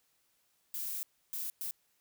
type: noise bursts at uneven times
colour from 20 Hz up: violet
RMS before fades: -38 dBFS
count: 3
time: 0.74-1.03 / 1.33-1.5 / 1.61-1.71 s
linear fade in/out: 0 ms
effects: white hiss -74 dBFS RMS until 2 s